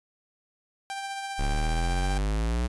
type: tone with tremolo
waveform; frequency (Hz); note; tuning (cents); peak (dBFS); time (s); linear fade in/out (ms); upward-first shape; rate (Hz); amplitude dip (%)
sawtooth; 787; G5; +7; -27; 0.9-2.18; 0; triangle; 15; 35
type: exponential sweep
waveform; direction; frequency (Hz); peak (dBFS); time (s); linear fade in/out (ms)
square; up; 34.29 to 61.74; -25; 1.38-2.68; 20
effects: resampled to 24000 Hz